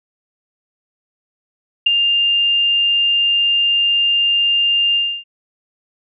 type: tone with ADSR envelope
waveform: sine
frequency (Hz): 2802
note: F7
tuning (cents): +5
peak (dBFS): -6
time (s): 1.86-5.24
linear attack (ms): 8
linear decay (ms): 10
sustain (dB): -6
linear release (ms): 290
effects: none